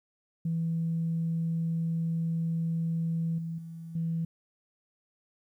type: tone with level steps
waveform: sine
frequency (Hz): 164.81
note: E3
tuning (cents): 0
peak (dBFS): -26 / -32 / -39 / -27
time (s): 0.45-4.25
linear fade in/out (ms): 5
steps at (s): 3.38 / 3.58 / 3.95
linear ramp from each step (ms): 5
effects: tanh soft clip ceiling -22 dBFS + 11-bit